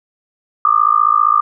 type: tone with amplitude modulation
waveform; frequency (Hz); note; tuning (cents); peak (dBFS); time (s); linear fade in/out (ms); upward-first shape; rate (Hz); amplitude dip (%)
sine; 1201; D6; +38; -5; 0.65-1.41; 2; sine; 55.2; 100
effects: none